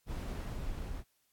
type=noise with level ramp; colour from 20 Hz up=brown; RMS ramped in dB=-36 to -41 dBFS; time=0.06-1.04 s; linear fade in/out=50 ms; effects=white hiss -75 dBFS RMS until 1.32 s + AAC 64 kbps